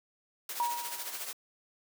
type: noise with tremolo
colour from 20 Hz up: white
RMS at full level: -37 dBFS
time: 0.49-1.33 s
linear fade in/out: 2 ms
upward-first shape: sine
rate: 14 Hz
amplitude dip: 55%
type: tone with exponential decay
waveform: sine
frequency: 953 Hz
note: A#5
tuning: 38 cents sharp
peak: -25 dBFS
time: 0.6-1.25 s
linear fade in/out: 0 ms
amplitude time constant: 140 ms
effects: high-pass 400 Hz 12 dB/octave